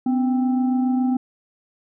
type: tone with frequency modulation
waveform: sine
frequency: 252.9 Hz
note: B3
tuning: 41 cents sharp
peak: -17 dBFS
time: 0.06-1.17 s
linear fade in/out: 5 ms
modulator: 533 Hz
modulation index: 0.43
effects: none